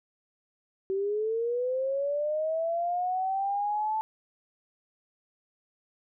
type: linear sweep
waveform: sine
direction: up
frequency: 380 to 880 Hz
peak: -26 dBFS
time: 0.9-4.01 s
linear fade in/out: 0 ms
effects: none